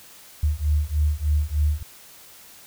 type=beating tone pair; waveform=sine; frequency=73.42 / 76.72 Hz; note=D2 / D#2; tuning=0 / -24 cents; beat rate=3.3 Hz; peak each=-22 dBFS; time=0.43-1.83 s; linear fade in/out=5 ms; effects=white hiss -47 dBFS RMS until 2.66 s